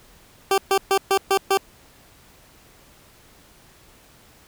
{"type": "tone bursts", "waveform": "20% pulse", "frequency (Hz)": 389.8, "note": "G4", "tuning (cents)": -10, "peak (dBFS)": -11, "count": 6, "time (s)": [0.51, 1.574], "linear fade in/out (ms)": 2, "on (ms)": 69, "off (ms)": 130, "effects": ["pink hiss -52 dBFS RMS until 4.47 s"]}